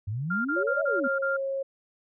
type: exponential two-way sweep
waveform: sine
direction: up then down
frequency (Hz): 95.1 to 669 to 233.3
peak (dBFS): -28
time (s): 0.07-1.08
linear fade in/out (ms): 10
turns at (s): 0.82
type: tone bursts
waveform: sine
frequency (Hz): 1396.9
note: F6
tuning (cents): 0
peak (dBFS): -26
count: 6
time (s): 0.3-1.37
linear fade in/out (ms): 10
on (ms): 150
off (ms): 34
type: tone with pitch glide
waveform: sine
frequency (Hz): 560 to 542.8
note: C#5 to C#5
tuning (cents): +18 to -36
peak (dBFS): -27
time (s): 0.56-1.63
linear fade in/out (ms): 10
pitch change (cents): -54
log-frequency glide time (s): 0.99-1.11
effects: none